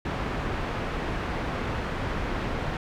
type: low-pass noise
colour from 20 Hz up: pink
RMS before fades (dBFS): -30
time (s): 0.05-2.77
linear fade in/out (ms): 2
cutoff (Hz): 2100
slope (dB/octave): 12
effects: none